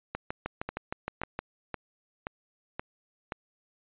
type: two click trains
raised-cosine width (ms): 0.5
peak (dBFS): -18 / -17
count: 6 / 9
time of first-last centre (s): 0.69-3.322 / 0.15-1.39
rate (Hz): 1.9 / 6.45
effects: resampled to 8000 Hz